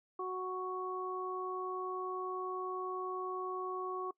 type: harmonic tone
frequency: 370 Hz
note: F#4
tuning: in tune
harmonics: 1 / 2 / 3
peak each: -39 / -46 / -39 dBFS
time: 0.19-4.11 s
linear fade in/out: 5 ms
effects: noise-tail reverb RT60 0.1 s tail -23 dB re dry